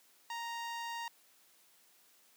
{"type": "tone with notch filter", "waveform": "sawtooth", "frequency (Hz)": 932.3, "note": "A#5", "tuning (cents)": 0, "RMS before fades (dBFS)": -41, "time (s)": [0.3, 1.08], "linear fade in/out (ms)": 2, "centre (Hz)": 11000, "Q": 0.97, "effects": ["white hiss -66 dBFS RMS until 2.36 s", "high-pass 200 Hz 12 dB/octave"]}